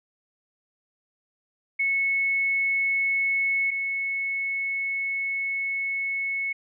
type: tone pair in turn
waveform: sine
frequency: 2200 / 2200 Hz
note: C#7 / C#7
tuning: -14 / -14 cents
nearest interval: unison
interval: 0 cents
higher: neither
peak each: -21 / -25 dBFS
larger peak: first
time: 1.79-3.71 / 3.71-6.53 s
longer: second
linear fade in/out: 10 ms
effects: none